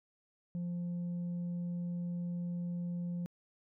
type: tone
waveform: sine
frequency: 174.61 Hz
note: F3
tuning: in tune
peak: -32 dBFS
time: 0.55-3.26 s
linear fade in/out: 0 ms
effects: tanh soft clip ceiling -34 dBFS